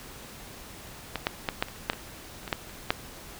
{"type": "clicks", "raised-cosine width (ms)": 0.3, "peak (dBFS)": [-13, -8, -10, -8, -24, -7, -19, -29, -20, -9, -30, -6], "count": 12, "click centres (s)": [1.157, 1.269, 1.488, 1.625, 1.685, 1.899, 1.933, 2.432, 2.478, 2.528, 2.695, 2.905], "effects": ["pink hiss -45 dBFS RMS until 3.39 s"]}